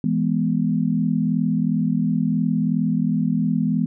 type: chord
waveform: sine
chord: E major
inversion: none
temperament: equal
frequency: 164.81 / 207.7 / 246.9 Hz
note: E3 / G#3 / B3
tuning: 0 / 0 / 0 cents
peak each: -22 dBFS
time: 0.04-3.86 s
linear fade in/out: 2 ms
effects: none